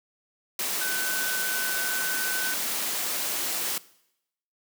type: tone in noise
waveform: sine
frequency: 1512 Hz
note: F#6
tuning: 37 cents sharp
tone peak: -30 dBFS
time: 0.81-2.54 s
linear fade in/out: 2 ms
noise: white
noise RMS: -29 dBFS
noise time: 0.59-3.78 s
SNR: -4 dB
effects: noise-tail reverb RT60 0.8 s tail -20 dB re dry + high-pass 200 Hz 12 dB/octave